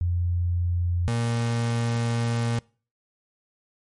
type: tone pair in turn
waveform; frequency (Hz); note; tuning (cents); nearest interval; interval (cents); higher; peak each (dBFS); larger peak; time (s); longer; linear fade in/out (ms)
sine / 35% pulse; 87.5 / 117.14; F2 / A#2; +4 / +9; perfect fourth; 505; second; -21; neither; 0.01-1.08 / 1.08-2.59; second; 0
effects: noise-tail reverb RT60 0.4 s tail -25 dB re dry + MP3 48 kbps